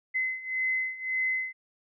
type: beating tone pair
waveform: sine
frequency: 2043 / 2044.8 Hz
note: C7 / C7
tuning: -42 / -40 cents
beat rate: 1.8 Hz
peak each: -32 / -29 dBFS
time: 0.14-1.53 s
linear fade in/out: 20 ms
effects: none